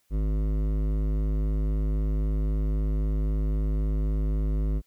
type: tone with hard clipping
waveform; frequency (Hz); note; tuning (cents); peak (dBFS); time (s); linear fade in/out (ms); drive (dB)
sine; 51.9; G#1; 0; -25; 0.1-4.82; 50; 14
effects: white hiss -70 dBFS RMS until 4.86 s